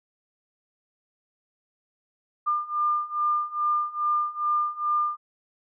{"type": "beating tone pair", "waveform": "sine", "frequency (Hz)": [1200, 1202.4], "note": ["D6", "D6"], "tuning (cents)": [37, 40], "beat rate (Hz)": 2.4, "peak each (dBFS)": [-27, -25], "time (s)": [2.46, 5.17], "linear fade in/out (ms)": 20, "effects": []}